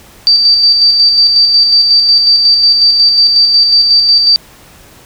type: tone with tremolo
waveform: sine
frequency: 4645 Hz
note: D8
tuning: 20 cents flat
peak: -3 dBFS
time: 0.27-4.36 s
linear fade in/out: 0 ms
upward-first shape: square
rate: 5.5 Hz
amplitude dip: 35%
effects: pink hiss -39 dBFS RMS until 5.05 s